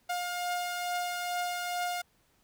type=beating tone pair; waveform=sawtooth; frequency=710 / 712.3 Hz; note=F5 / F5; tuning=+28 / +34 cents; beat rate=2.3 Hz; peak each=-28 / -37 dBFS; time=0.09-2.02 s; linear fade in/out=10 ms; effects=pink hiss -69 dBFS RMS until 2.43 s